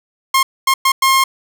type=tone bursts at uneven times; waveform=sawtooth; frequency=1068 Hz; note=C6; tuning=35 cents sharp; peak=-6 dBFS; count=4; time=0.34-0.43 / 0.67-0.74 / 0.85-0.92 / 1.02-1.24 s; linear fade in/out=5 ms; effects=none